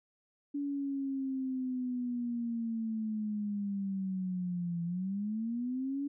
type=linear two-way sweep; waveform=sine; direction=down then up; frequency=286.8 to 169 to 286.8 Hz; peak=-32 dBFS; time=0.54-6.08 s; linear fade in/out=10 ms; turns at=4.84 s; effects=none